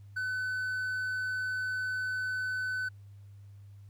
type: tone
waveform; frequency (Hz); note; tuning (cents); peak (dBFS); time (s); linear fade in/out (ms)
triangle; 1509; F#6; +34; -29; 0.16-2.89; 10
effects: added 100 Hz sine -48 dBFS peak until 3.89 s + pink hiss -72 dBFS RMS until 3.89 s